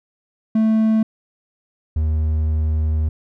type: tone pair in turn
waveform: triangle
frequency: 220 / 77.78 Hz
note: A3 / D#2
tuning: 0 / 0 cents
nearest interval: octave + tritone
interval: 1800 cents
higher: first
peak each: -11 / -14 dBFS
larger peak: first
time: 0.55-1.03 / 1.96-3.09 s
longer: second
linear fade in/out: 5 ms
effects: none